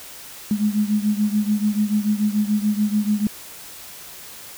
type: beating tone pair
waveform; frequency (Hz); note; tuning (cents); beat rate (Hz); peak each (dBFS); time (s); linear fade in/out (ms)
sine; 207.7 / 214.6; G#3 / A3; 0 / -43; 6.9; -19 / -22; 0.51-3.27; 2
effects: white hiss -39 dBFS RMS until 4.57 s